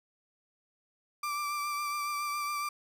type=tone with vibrato; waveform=35% pulse; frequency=1174.7 Hz; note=D6; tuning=in tune; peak=-30 dBFS; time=1.23-2.69 s; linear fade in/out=5 ms; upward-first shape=triangle; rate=7.2 Hz; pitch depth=27 cents each way; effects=none